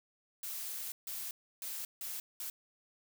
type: noise bursts at uneven times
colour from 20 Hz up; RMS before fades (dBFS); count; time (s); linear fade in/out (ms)
blue; -41; 5; 0.43-0.92 / 1.07-1.31 / 1.62-1.85 / 2.01-2.2 / 2.4-2.5; 2
effects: none